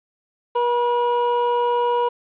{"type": "tone pair together", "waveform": "triangle", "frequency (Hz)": [480.7, 965.6], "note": ["B4", "B5"], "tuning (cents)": [-47, -39], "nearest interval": "octave", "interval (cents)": 1208, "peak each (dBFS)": [-18, -18], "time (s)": [0.55, 2.09], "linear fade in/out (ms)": 10, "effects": ["resampled to 8000 Hz", "8-bit"]}